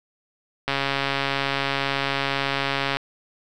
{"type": "click train", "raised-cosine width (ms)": 0.3, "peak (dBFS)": -7, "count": 317, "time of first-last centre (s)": [0.68, 2.97], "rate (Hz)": 138, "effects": []}